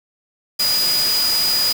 sine tone in noise, 4924 Hz, D#8, 19 cents flat, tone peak -16 dBFS, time 0.59-1.73 s, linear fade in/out 10 ms, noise white, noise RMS -23 dBFS, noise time 0.59-1.73 s, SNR +4 dB, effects none

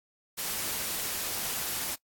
white noise, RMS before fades -33 dBFS, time 0.37-1.96 s, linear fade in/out 20 ms, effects noise-tail reverb RT60 0.1 s tail -24 dB re dry + AAC 64 kbps

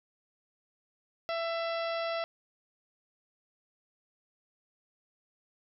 harmonic tone, 667 Hz, E5, 20 cents sharp, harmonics 1 / 2 / 3 / 4 / 5 / 6 / 7 / 8, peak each -32 / -38 / -42 / -44 / -46 / -48 / -49 / -50 dBFS, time 1.29-2.24 s, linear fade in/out 0 ms, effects none

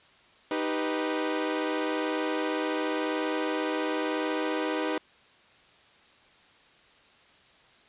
sawtooth chord, Eb augmented, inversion none, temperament equal, 311.1 / 392 / 493.9 Hz, Eb4 / G4 / B4, 0 / 0 / 0 cents, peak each -26 / -30 / -28 dBFS, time 0.51-4.98 s, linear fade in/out 2 ms, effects white hiss -58 dBFS RMS until 7.88 s + resampled to 8000 Hz

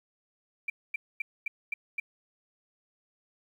sine tone bursts, 2349 Hz, D7, in tune, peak -28 dBFS, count 6, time 0.68-2 s, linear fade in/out 5 ms, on 20 ms, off 240 ms, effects 10-bit

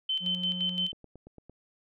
sine tone with tremolo, 3073 Hz, G7, 35 cents flat, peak -26 dBFS, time 0.09-0.92 s, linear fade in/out 5 ms, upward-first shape square, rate 5.8 Hz, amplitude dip 60%
triangle tone, 180 Hz, F#3, 47 cents flat, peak -33 dBFS, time 0.2-0.89 s, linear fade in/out 50 ms
click train, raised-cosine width 2 ms, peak -35 dBFS, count 6, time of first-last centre 0.93-1.496 s, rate 8.83 Hz
effects none

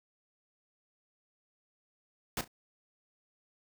pink noise with echo, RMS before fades -34 dBFS, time 2.37-2.41 s, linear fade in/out 2 ms, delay 34 ms, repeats 2, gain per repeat -14 dB, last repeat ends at 2.478 s, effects none

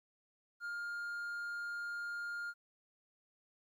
triangle tone, 1410 Hz, F6, 16 cents sharp, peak -37 dBFS, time 0.6-2.54 s, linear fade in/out 50 ms, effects 13-bit

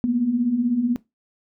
sine beating tone pair, 227.8 / 243.8 Hz, A#3 / B3, -40 / -22 cents, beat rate 16 Hz, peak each -25 / -19 dBFS, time 0.04-0.96 s, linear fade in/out 0 ms, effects noise-tail reverb RT60 0.2 s tail -19 dB re dry

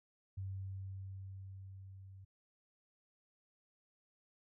sine tone with level ramp, 96.1 Hz, G2, 34 cents flat, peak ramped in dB -39 to -52 dBFS, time 0.37-2.25 s, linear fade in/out 10 ms, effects none

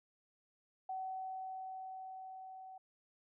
sine tone with level ramp, 756 Hz, F#5, 37 cents sharp, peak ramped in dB -38 to -49 dBFS, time 0.89-2.78 s, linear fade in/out 5 ms, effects none

